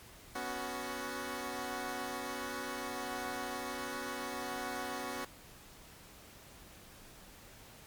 10% pulse chord, B suspended second, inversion none, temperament equal with one note detuned, 246.9 / 279.3 / 370 Hz, B3 / C#4 / F#4, 0 / +13 / 0 cents, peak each -34 dBFS, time 0.35-5.25 s, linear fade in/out 5 ms, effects pink hiss -55 dBFS RMS until 7.86 s + MP3 96 kbps

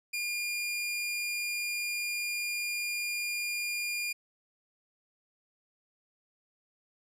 sawtooth tone, 2415 Hz, D7, 48 cents sharp, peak -28 dBFS, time 0.13-4.13 s, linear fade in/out 10 ms, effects resampled to 32000 Hz

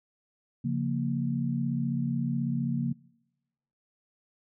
sine chord, Bb minor, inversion first, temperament equal, 138.59 / 174.61 / 233.1 Hz, Db3 / F3 / Bb3, 0 / 0 / 0 cents, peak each -30 / -33 / -30 dBFS, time 0.64-2.93 s, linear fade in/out 10 ms, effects noise-tail reverb RT60 1.0 s tail -25 dB re dry

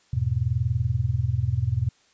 sine chord, E major, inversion none, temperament just, 82.41 / 103.01 / 123.61 Hz, E2 / G#2 / B2, 0 / -14 / +2 cents, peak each -28 / -26 / -24 dBFS, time 0.13-1.89 s, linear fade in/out 5 ms, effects white hiss -61 dBFS RMS until 2.13 s + resampled to 16000 Hz

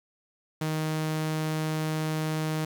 sawtooth tone, 156.4 Hz, D#3, 9 cents sharp, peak -23 dBFS, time 0.61-2.65 s, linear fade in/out 5 ms, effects 9-bit

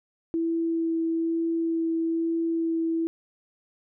sine tone with vibrato, 329.6 Hz, E4, in tune, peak -23 dBFS, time 0.34-3.07 s, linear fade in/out 0 ms, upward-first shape sine, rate 1.1 Hz, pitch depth 9 cents each way, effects none

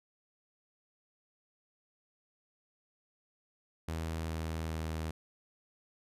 sawtooth tone with pitch steps, 81 / 80.35 / 79.7 Hz, E2 / E2 / D#2, -30 / -44 / +42 cents, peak -31 dBFS, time 3.88-5.11 s, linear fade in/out 5 ms, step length 410 ms, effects resampled to 32000 Hz

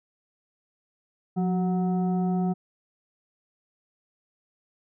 sine tone with frequency modulation, 180 Hz, F#3, 47 cents flat, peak -22 dBFS, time 1.36-2.54 s, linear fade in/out 20 ms, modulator 555 Hz, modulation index 0.57, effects none

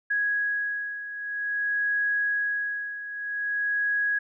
sine beating tone pair, 1661.2 / 1661.71 Hz, G#6 / G#6, 0 / +1 cents, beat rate 0.51 Hz, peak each -31 / -26 dBFS, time 0.1-4.19 s, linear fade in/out 10 ms, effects none

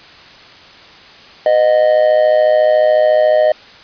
triangle tone with amplitude modulation, 618 Hz, D#5, 12 cents flat, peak -3 dBFS, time 1.46-3.52 s, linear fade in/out 2 ms, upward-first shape sine, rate 114 Hz, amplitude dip 70%, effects white hiss -39 dBFS RMS until 3.83 s + resampled to 11025 Hz

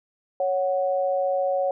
sine tone pair together, 554.4 / 740 Hz, C#5 / F#5, 0 / 0 cents, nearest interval perfect fourth, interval 500 cents, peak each -22 / -26 dBFS, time 0.4-1.71 s, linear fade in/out 2 ms, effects none

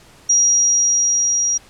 sine tone with level ramp, 5720 Hz, F8, 41 cents sharp, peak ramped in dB -10 to -15 dBFS, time 0.29-1.58 s, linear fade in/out 10 ms, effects pink hiss -47 dBFS RMS until 1.69 s + low-pass 10000 Hz 12 dB/octave

